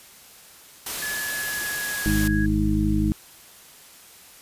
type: noise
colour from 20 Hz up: white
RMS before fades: -30 dBFS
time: 0.86-2.28 s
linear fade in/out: 5 ms
type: tone with pitch glide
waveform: sine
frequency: 1710 to 1657.5 Hz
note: A6 to G#6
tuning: -50 to -4 cents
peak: -28 dBFS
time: 1.02-2.46 s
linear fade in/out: 5 ms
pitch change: -54 cents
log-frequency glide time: 1.18-2.13 s
type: harmonic tone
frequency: 52 Hz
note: G#1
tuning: 3 cents sharp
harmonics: 1 / 2 / 3 / 4 / 6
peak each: -24 / -27 / -29 / -24 / -24 dBFS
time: 2.06-3.12 s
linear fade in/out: 0 ms
effects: white hiss -48 dBFS RMS until 4.41 s + resampled to 32000 Hz